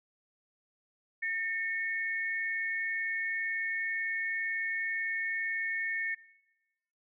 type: tone pair together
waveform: sine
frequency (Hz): 1811 / 2205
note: A6 / C#7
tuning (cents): +49 / -10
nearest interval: minor third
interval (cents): 341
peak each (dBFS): -32 / -35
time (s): 1.22-6.15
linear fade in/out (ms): 10
effects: noise-tail reverb RT60 1.0 s tail -20 dB re dry